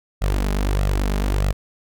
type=tone with flanger; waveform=sawtooth; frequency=49 Hz; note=G1; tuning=in tune; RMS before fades=-20 dBFS; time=0.21-1.53 s; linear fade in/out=20 ms; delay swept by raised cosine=1.5 to 4.9 ms; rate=1.6 Hz; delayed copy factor=+0.6; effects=none